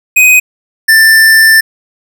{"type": "tone pair in turn", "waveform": "square", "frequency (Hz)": [2505, 1776.4], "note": ["D#7", "A6"], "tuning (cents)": [11, 16], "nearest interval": "tritone", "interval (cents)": 595, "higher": "first", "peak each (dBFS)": -3, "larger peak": "neither", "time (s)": [[0.16, 0.4], [0.88, 1.61]], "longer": "second", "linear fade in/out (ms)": 10, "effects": []}